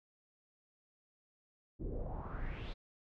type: noise with low-pass filter sweep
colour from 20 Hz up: brown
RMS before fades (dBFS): -41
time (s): 1.79-2.74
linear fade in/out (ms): 20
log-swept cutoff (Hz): 320 to 4000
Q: 4
effects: none

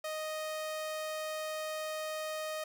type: tone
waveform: sawtooth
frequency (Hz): 622.3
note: D#5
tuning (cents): 0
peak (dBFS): -32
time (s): 0.04-2.64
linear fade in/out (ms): 5
effects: 11-bit

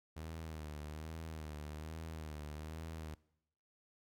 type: tone with vibrato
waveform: sawtooth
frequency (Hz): 77.8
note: D#2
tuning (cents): 0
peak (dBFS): -40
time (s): 0.16-3.15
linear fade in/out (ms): 10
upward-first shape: sine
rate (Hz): 1.2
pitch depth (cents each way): 71
effects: noise-tail reverb RT60 0.8 s tail -22 dB re dry

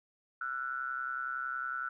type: ring-modulated tone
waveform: triangle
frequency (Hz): 65.41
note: C2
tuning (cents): 0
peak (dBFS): -29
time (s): 0.41-1.89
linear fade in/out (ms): 5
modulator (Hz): 1410
effects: none

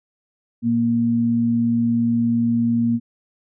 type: tone pair together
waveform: sine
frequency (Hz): 117.1 / 234.2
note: A#2 / A#3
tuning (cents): +8 / +8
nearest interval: octave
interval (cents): 1200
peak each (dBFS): -26 / -16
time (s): 0.62-3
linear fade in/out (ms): 50
effects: none

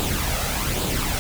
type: noise with flanger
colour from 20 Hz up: pink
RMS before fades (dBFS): -24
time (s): 0-1.19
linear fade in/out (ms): 0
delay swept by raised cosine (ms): 0.25 to 1.55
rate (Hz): 1.2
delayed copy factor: +0.5
effects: none

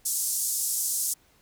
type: band-pass noise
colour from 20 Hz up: white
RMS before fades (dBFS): -28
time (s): 0.05-1.14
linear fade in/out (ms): 10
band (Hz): 6100 to 12000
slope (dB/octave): 24
effects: pink hiss -62 dBFS RMS until 1.41 s

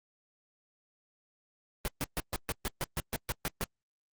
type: noise bursts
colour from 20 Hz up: pink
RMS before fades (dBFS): -32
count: 12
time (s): 1.85-3.64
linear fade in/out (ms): 0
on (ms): 30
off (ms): 130
effects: Opus 32 kbps

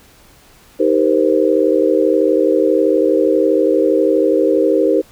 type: chord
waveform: sine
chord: C minor seventh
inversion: first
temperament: just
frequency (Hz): 314 / 392.4 / 470.9 / 523.3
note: Eb4 / G4 / Bb4 / C5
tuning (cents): +16 / +2 / +18 / 0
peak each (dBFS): -16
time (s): 0.79-5.02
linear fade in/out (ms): 20
effects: pink hiss -47 dBFS RMS until 5.11 s

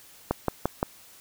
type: click train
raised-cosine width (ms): 1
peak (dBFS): -9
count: 4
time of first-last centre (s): 0.31-0.829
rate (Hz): 5.78
effects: white hiss -52 dBFS RMS until 1.2 s

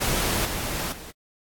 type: noise with level steps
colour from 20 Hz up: pink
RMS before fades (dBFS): -24 / -29 / -41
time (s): 0-1.12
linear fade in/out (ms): 20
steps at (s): 0.45 / 0.92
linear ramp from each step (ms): 5
effects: AAC 64 kbps

